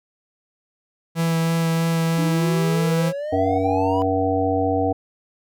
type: tone with vibrato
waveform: 45% pulse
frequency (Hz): 164.81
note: E3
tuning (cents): 0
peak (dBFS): -18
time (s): 1.15-3.13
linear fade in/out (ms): 50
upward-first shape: sine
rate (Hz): 3.1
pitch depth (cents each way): 9
type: exponential sweep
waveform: triangle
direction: up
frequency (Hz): 292.3 to 996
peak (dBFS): -23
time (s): 2.18-4.02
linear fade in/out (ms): 0
type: harmonic tone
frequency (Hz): 95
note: F#2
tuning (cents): +46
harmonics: 1 / 3 / 5 / 7 / 8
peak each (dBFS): -26 / -23 / -23 / -25 / -24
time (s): 3.32-4.93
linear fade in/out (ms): 10
effects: none